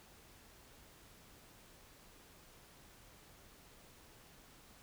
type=silence; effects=pink hiss -61 dBFS RMS until 4.82 s